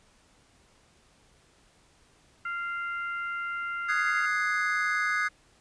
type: harmonic tone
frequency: 694 Hz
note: F5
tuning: 11 cents flat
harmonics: 2 / 3 / 4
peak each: -31 / -39 / -47 dBFS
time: 2.45-4.26 s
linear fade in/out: 5 ms
type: chord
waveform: triangle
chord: Ab dominant seventh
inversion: second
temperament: equal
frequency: 1244.5 / 1480 / 1661.2 / 2093 Hz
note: Eb6 / Gb6 / Ab6 / C7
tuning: 0 / 0 / 0 / 0 cents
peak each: -29 dBFS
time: 3.88-5.29 s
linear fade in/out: 20 ms
effects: pink hiss -62 dBFS RMS until 5.6 s + resampled to 22050 Hz